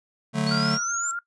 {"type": "chord", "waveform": "square", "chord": "D major", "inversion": "none", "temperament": "just", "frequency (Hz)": [146.83, 183.54, 220.2], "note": ["D3", "F#3", "A3"], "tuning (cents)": [0, -14, 2], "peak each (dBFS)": [-27, -29, -26], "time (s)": [0.33, 0.79], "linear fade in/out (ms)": 50}
{"type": "exponential sweep", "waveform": "sine", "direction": "up", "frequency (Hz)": [4345, 7459], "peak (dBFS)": -27, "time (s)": [0.47, 1.11], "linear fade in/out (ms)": 0}
{"type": "tone with vibrato", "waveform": "sine", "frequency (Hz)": 1384, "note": "F6", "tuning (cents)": -16, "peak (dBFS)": -27, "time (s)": [0.51, 1.19], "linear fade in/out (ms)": 2, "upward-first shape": "triangle", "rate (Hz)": 7.9, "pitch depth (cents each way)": 33}
{"effects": ["noise-tail reverb RT60 0.1 s tail -19 dB re dry", "resampled to 22050 Hz"]}